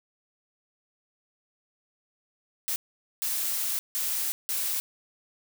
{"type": "noise bursts at uneven times", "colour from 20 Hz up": "blue", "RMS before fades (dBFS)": -29, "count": 4, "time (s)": [[2.68, 2.76], [3.22, 3.79], [3.95, 4.32], [4.49, 4.8]], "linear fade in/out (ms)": 0, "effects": []}